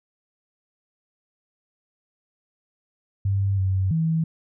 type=tone with pitch steps; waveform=sine; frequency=98.4 / 95 / 161.9 Hz; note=G2 / F#2 / E3; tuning=+7 / +46 / -31 cents; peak=-19 dBFS; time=3.25-4.24 s; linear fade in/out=5 ms; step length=330 ms; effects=none